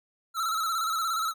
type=tone with vibrato; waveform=square; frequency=1318.5 Hz; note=E6; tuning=in tune; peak=-27 dBFS; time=0.34-1.34 s; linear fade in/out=50 ms; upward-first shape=square; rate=17 Hz; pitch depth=50 cents each way; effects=none